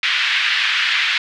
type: band-pass noise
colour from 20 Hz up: pink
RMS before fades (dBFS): -18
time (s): 0.03-1.18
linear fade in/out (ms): 2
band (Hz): 1700 to 3600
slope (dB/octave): 24
effects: none